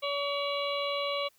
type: harmonic tone with a mistuned harmonic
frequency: 568 Hz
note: C#5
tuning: 42 cents sharp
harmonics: 1 / 2 / 4 / 5 / 6 / 7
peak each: -32 / -35 / -38 / -39 / -40 / -40 dBFS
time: 0.02-1.29 s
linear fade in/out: 20 ms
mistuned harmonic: 6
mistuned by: -22 cents
effects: white hiss -66 dBFS RMS until 1.38 s